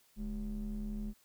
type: ring-modulated tone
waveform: triangle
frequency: 87.31 Hz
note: F2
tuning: in tune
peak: -31 dBFS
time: 0.16-1.14 s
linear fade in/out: 50 ms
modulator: 123 Hz
effects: white hiss -68 dBFS RMS until 1.24 s